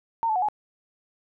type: tone with pitch steps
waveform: sine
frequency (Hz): 914 / 868 / 734 / 843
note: A#5 / A5 / F#5 / G#5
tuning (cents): -34 / -24 / -14 / +26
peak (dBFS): -21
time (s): 0.23-0.486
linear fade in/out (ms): 0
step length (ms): 64
effects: none